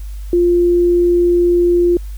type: tone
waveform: sine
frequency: 349.2 Hz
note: F4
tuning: in tune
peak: -9 dBFS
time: 0.33-1.97 s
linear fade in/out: 2 ms
effects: added 50 Hz sine -24 dBFS peak until 2.17 s + white hiss -47 dBFS RMS until 2.17 s